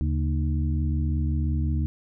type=harmonic tone with a mistuned harmonic; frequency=76.8 Hz; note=D#2; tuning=22 cents flat; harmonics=1 / 2 / 3 / 4; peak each=-23 / -29 / -33 / -35 dBFS; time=0.01-1.86 s; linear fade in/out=0 ms; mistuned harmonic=2; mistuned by=-130 cents; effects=none

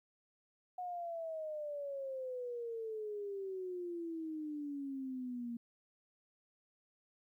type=exponential sweep; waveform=sine; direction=down; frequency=731 to 233.1 Hz; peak=-39 dBFS; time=0.78-5.57 s; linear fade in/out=5 ms; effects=13-bit

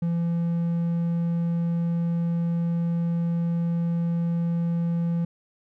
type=tone; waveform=triangle; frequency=169.4 Hz; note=E3; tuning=48 cents sharp; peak=-20 dBFS; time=0.02-5.25 s; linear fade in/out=5 ms; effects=none

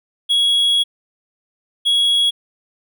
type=tone pair in turn; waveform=triangle; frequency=3331 / 3331 Hz; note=G#7 / G#7; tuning=+4 / +4 cents; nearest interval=unison; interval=0 cents; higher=neither; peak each=-11 dBFS; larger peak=neither; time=0.29-0.84 / 1.85-2.31 s; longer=first; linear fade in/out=20 ms; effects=none

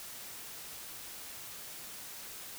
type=silence; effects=white hiss -46 dBFS RMS until 2.58 s

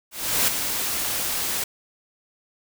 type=noise with ADSR envelope; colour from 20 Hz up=white; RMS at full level=-19 dBFS; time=0.11-1.64 s; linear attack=370 ms; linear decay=4 ms; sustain=-7 dB; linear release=6 ms; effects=none

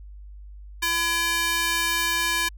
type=tone with high-pass filter; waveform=square; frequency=337.6 Hz; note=E4; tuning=41 cents sharp; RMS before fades=-24 dBFS; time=0.82-2.49 s; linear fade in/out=10 ms; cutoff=1600 Hz; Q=1; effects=added 50 Hz sine -39 dBFS peak until 2.57 s

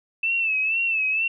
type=tone with vibrato; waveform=sine; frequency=2638 Hz; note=E7; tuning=1 cent sharp; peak=-20 dBFS; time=0.23-1.28 s; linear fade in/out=5 ms; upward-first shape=sine; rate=2.1 Hz; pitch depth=69 cents each way; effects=none

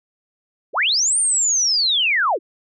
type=linear two-way sweep; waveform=sine; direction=up then down; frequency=277.2 to 9100 to 277.2 Hz; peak=-15 dBFS; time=0.73-2.39 s; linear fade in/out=50 ms; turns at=1.18 s; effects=none

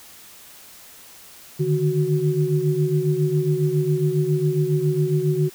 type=tone cluster; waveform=sine; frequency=146.5 / 153.8 / 370.2 Hz; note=D3 / D#3 / F#4; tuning=-4 / -20 / +1 cents; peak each=-22 dBFS; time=1.59-5.5 s; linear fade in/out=20 ms; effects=white hiss -45 dBFS RMS until 5.54 s

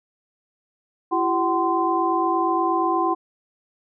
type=tone cluster; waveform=sine; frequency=337.1 / 385.6 / 757 / 1036 Hz; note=E4 / G4 / F#5 / C6; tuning=+39 / -28 / +39 / -17 cents; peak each=-23 / -29 / -24 / -22 dBFS; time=1.11-3.15 s; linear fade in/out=20 ms; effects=none

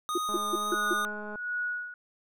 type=tone with vibrato; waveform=square; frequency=1234 Hz; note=D#6; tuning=15 cents flat; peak=-30 dBFS; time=0.09-1.05 s; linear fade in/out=0 ms; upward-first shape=sine; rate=2 Hz; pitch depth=14 cents each way
type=tone bursts; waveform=sine; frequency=352.1 Hz; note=F4; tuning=14 cents sharp; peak=-25 dBFS; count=5; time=0.15-0.935 s; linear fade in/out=5 ms; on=29 ms; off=160 ms
type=click train; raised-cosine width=1 ms; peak=-28 dBFS; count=225; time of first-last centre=0.29-1.357 s; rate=210 Hz
type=tone with tremolo; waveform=sine; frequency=1460 Hz; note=F#6; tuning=24 cents flat; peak=-28 dBFS; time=0.72-1.94 s; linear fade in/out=2 ms; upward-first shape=sine; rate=1.4 Hz; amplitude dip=80%
effects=none

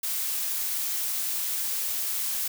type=noise; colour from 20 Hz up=blue; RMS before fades=-29 dBFS; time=0.03-2.48 s; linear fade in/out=5 ms; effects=none

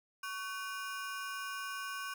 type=ring-modulated tone; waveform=35% pulse; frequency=1318.5 Hz; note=E6; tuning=in tune; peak=-34 dBFS; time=0.23-2.14 s; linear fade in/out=5 ms; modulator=201 Hz; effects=none

